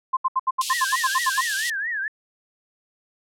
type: tone bursts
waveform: sine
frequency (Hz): 1046.5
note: C6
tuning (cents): 0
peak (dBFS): -17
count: 12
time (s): 0.13-1.413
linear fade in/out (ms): 10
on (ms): 40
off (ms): 73
type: high-pass noise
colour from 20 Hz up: pink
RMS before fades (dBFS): -28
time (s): 0.61-1.7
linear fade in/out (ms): 2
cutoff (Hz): 2800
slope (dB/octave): 48
type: tone with vibrato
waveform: sine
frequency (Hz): 1743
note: A6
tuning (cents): -17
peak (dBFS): -24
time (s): 0.7-2.08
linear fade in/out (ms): 2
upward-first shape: triangle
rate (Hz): 4.4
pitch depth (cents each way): 220
effects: low-pass 11000 Hz 12 dB/octave